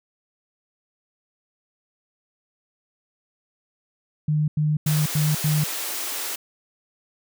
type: tone bursts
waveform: sine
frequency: 151.7 Hz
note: D#3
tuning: 44 cents flat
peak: -18 dBFS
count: 5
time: 4.28-5.64 s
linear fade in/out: 5 ms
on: 200 ms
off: 90 ms
type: high-pass noise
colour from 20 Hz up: white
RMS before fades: -29 dBFS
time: 4.86-6.36 s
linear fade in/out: 10 ms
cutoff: 280 Hz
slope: 48 dB/octave
effects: none